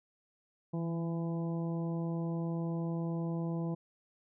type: harmonic tone with a mistuned harmonic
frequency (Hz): 167.4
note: E3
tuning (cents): +27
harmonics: 1 / 2 / 3 / 4 / 5 / 6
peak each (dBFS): -33 / -40 / -45 / -48 / -51 / -52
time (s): 0.73-3.75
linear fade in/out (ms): 10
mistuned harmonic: 1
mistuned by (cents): -23
effects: none